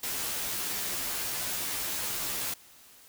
white noise with comb filter, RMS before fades -33 dBFS, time 0.03-2.54 s, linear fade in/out 5 ms, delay 13 ms, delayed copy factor -0.85, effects white hiss -55 dBFS RMS until 3.08 s

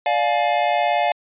square chord, D diminished, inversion none, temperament just, 587.3 / 704.8 / 845.8 Hz, D5 / F5 / Ab5, 0 / +16 / +31 cents, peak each -24 / -20 / -23 dBFS, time 0.06-1.12 s, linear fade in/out 2 ms, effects resampled to 8000 Hz

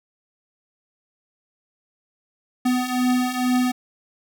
square beating tone pair, 249.2 / 251.4 Hz, B3 / B3, +16 / +31 cents, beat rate 2.2 Hz, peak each -25 / -21 dBFS, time 2.65-3.72 s, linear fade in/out 10 ms, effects none

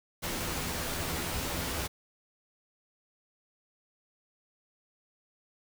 pink noise with comb filter, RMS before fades -34 dBFS, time 0.22-1.88 s, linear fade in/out 20 ms, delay 12 ms, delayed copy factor +0.55, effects none

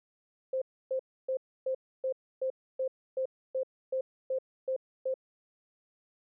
sine tone bursts, 523.3 Hz, C5, in tune, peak -28 dBFS, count 13, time 0.53-5.141 s, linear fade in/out 5 ms, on 87 ms, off 290 ms, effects none

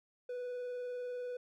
triangle tone with vibrato, 493.9 Hz, B4, in tune, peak -36 dBFS, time 0.29-1.37 s, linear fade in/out 5 ms, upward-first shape triangle, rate 20 Hz, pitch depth 22 cents each way, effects none

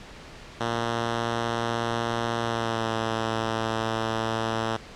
5% pulse tone with pitch glide, 116.3 to 112.47 Hz, A#2 to A2, -4 to +38 cents, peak -14 dBFS, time 0.6-4.77 s, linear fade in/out 10 ms, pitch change -58 cents, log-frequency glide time 2.4-2.93 s, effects pink hiss -44 dBFS RMS until 4.95 s + low-pass 5000 Hz 12 dB/octave

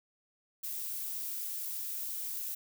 violet noise, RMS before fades -38 dBFS, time 0.63-2.55 s, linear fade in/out 10 ms, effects none

